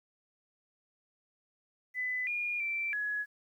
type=tone with pitch steps; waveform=sine; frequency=2004 / 2427 / 2342 / 1684 Hz; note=B6 / D#7 / D7 / G#6; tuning=+25 / -44 / -5 / +24 cents; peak=-31 dBFS; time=1.94-3.26 s; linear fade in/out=50 ms; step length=330 ms; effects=11-bit